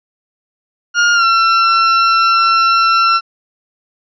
40% pulse tone with pitch glide, 1417 to 1350.7 Hz, F6 to E6, +25 to +42 cents, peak -8 dBFS, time 0.94-3.21 s, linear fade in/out 50 ms, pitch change -83 cents, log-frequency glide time 1.14-1.25 s, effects resampled to 16000 Hz

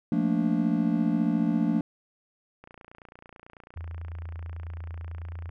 triangle chord, Bb major seventh, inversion second, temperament just, 174.81 / 218.5 / 233.1 / 291.4 Hz, F3 / A3 / Bb3 / D4, +2 / -12 / 0 / -13 cents, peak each -26 dBFS, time 0.12-1.81 s, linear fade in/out 2 ms
click train, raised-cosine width 0.5 ms, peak -32 dBFS, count 84, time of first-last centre 2.64-5.492 s, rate 29.1 Hz
sine tone with pitch glide, 83 to 84.3 Hz, E2 to E2, +12 to +39 cents, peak -34 dBFS, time 3.76-5.5 s, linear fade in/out 5 ms, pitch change +27 cents, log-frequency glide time 5.17-5.31 s
effects none

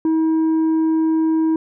sine tone with tanh clipping, 320 Hz, D#4, 49 cents sharp, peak -15 dBFS, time 0.05-1.56 s, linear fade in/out 2 ms, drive 4 dB, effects none

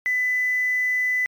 sine tone with quantisation, 2000 Hz, B6, 21 cents sharp, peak -19 dBFS, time 0.06-1.26 s, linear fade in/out 0 ms, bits 7, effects MP3 96 kbps

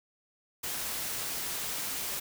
white noise, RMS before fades -35 dBFS, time 0.63-2.2 s, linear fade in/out 10 ms, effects none

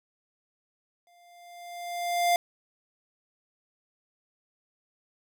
square tone with exponential growth, 698.5 Hz, F5, in tune, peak -20 dBFS, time 1.07-2.36 s, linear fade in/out 1 ms, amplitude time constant 280 ms, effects none

